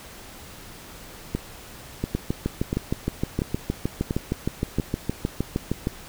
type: two click trains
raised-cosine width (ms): 3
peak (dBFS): -10 / -11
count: 25 / 6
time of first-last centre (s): 2.15-5.871 / 1.35-4.798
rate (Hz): 6.45 / 1.45
effects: pink hiss -43 dBFS RMS until 6.08 s